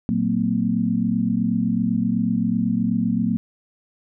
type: tone cluster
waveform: sine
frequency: 115.4 / 184.8 / 227.6 / 255.5 Hz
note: A#2 / F#3 / A#3 / C4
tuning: -17 / -2 / -41 / -41 cents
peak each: -29 / -23 / -21 / -26 dBFS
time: 0.09-3.37 s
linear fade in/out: 0 ms
effects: none